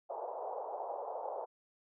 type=band-pass noise; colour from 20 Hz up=white; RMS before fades=-41 dBFS; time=0.09-1.46 s; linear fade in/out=20 ms; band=450 to 900 Hz; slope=48 dB/octave; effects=none